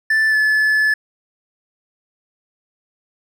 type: tone with pitch glide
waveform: triangle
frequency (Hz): 1760 to 1727.8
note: A6 to A6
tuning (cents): 0 to -32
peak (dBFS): -11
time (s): 0.1-0.94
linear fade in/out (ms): 5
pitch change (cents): -32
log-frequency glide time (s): 0.29-0.36
effects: none